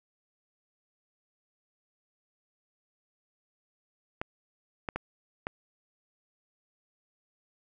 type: clicks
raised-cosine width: 0.5 ms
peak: -17 dBFS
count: 4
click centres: 4.215 / 4.888 / 4.96 / 5.469 s
effects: none

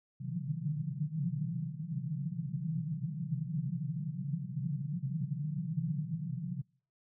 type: band-pass noise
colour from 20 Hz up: pink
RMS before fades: -36 dBFS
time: 0.2-6.62 s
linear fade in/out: 10 ms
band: 130 to 180 Hz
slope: 96 dB/octave
effects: noise-tail reverb RT60 0.5 s tail -26 dB re dry

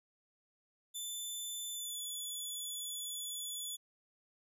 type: tone with pitch glide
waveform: 15% pulse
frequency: 3520 to 3436 Hz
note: A7 to A7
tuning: 0 to -42 cents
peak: -33 dBFS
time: 0.94-3.77 s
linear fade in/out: 20 ms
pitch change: -42 cents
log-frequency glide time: 1.73-2.01 s
effects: none

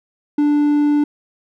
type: tone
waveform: triangle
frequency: 293.7 Hz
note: D4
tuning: in tune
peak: -10 dBFS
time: 0.38-1.04 s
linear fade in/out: 5 ms
effects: none

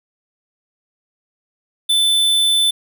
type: tone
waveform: square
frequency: 3520 Hz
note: A7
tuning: in tune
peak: -13 dBFS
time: 1.89-2.71 s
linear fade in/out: 10 ms
effects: none

